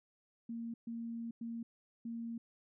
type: tone bursts at uneven times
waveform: sine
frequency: 231.4 Hz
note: A#3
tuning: 13 cents flat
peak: -39 dBFS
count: 4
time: 0.49-0.74 / 0.87-1.31 / 1.41-1.63 / 2.05-2.38 s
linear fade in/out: 5 ms
effects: none